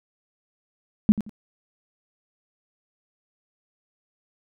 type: tone with echo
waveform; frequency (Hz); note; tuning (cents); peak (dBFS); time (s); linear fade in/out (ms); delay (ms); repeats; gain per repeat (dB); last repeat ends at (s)
sine; 212.2; G#3; +38; -10; 1.09-1.12; 0; 87; 2; -13; 1.294
effects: none